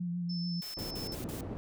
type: tone with vibrato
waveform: sine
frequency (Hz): 174.61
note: F3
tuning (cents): 0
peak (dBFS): -32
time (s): 0-0.61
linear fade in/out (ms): 10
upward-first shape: triangle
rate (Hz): 6.9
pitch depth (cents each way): 34
type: tone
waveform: sine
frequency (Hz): 5274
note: E8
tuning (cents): 0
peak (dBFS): -40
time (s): 0.29-1.15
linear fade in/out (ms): 10
type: noise bursts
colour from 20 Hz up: white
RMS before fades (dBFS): -47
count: 5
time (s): 0.62-1.408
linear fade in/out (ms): 0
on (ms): 120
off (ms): 47
type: low-pass noise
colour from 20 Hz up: white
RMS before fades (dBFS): -40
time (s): 0.77-1.57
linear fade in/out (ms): 0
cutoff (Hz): 340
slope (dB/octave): 12
effects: none